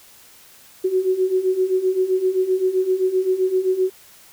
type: beating tone pair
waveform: sine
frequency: 368.5 / 376.2 Hz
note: F#4 / F#4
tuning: -7 / +29 cents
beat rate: 7.7 Hz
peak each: -22 / -18 dBFS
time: 0.84-3.9 s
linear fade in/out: 10 ms
effects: white hiss -48 dBFS RMS until 4.32 s